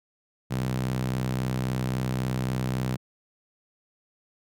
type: tone with high-pass filter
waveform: sawtooth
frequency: 63.7 Hz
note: C2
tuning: 46 cents flat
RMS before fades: -28 dBFS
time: 0.5-2.97 s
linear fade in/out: 20 ms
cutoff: 140 Hz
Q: 2.5
effects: none

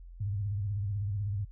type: tone with vibrato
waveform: sine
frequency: 101.1 Hz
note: G#2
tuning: 46 cents flat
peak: -30 dBFS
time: 0.2-1.45 s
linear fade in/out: 10 ms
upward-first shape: sine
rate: 16 Hz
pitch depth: 110 cents each way
effects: noise-tail reverb RT60 0.1 s tail -25 dB re dry + added 43 Hz sine -45 dBFS peak until 1.51 s

